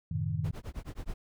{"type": "chord", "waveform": "sine", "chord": "F# diminished seventh", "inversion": "none", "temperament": "equal", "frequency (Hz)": [92.5, 110, 130.81, 155.56], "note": ["F#2", "A2", "C3", "Eb3"], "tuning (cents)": [0, 0, 0, 0], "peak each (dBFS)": [-35, -35, -38, -33], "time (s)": [0.11, 0.51], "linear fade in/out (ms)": 5}
{"type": "noise with tremolo", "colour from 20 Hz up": "brown", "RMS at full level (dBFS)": -36, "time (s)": [0.44, 1.14], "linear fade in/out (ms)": 5, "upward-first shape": "sine", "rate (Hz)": 9.4, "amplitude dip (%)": 100}
{"effects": []}